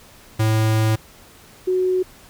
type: tone pair in turn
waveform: square / sine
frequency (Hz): 109.8 / 369.3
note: A2 / F#4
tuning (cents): -3 / -3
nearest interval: octave + major sixth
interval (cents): 2100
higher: second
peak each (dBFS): -16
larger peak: neither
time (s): 0.39-0.96 / 1.67-2.03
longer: first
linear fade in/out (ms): 10
effects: pink hiss -47 dBFS RMS until 2.29 s